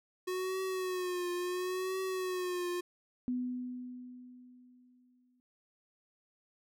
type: tone with vibrato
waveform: square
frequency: 365.9 Hz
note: F#4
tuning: 19 cents flat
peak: -34 dBFS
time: 0.27-2.81 s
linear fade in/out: 10 ms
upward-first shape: triangle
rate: 0.72 Hz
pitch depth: 64 cents each way
type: tone with exponential decay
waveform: sine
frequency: 249.3 Hz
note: B3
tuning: 16 cents sharp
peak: -30 dBFS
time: 3.28-5.4 s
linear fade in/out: 0 ms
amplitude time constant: 460 ms
effects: none